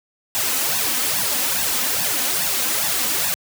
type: noise with flanger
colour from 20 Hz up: white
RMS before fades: -21 dBFS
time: 0.35-3.34 s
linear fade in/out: 0 ms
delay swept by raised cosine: 1.1 to 4 ms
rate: 2.4 Hz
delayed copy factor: +0.75
effects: high-pass 100 Hz 12 dB/octave